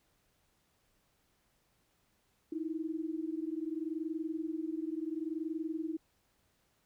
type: tone pair together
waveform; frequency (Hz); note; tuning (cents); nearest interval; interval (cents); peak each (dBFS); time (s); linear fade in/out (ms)
sine; 311.1 / 331.8; D#4 / E4; 0 / +11; minor second; 111; -37 / -38; 2.52-5.97; 5
effects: pink hiss -74 dBFS RMS until 6.85 s